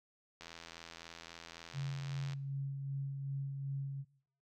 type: click train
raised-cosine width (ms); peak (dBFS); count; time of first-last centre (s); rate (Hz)
0.2; -31; 162; 0.41-2.334; 83.7
type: tone with tremolo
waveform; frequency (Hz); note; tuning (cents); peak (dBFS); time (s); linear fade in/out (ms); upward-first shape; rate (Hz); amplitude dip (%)
sine; 137.8; C#3; -10; -35; 1.73-4.05; 50; sine; 2.6; 35
effects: noise-tail reverb RT60 0.7 s tail -22 dB re dry